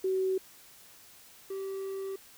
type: tone pair in turn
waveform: sine / triangle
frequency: 377.9 / 387.6 Hz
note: F#4 / G4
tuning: +37 / -20 cents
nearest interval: unison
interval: 43 cents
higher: second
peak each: -26 / -32 dBFS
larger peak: first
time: 0.04-0.38 / 1.5-2.16 s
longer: second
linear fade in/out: 5 ms
effects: white hiss -55 dBFS RMS until 2.37 s